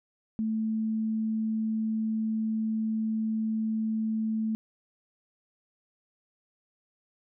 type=tone; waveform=sine; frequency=220 Hz; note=A3; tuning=in tune; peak=-26 dBFS; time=0.39-4.55 s; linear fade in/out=0 ms; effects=none